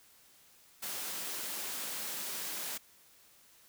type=high-pass noise; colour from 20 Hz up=white; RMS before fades=-39 dBFS; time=0.82-2.78 s; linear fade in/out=10 ms; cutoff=160 Hz; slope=24 dB/octave; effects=white hiss -62 dBFS RMS until 3.68 s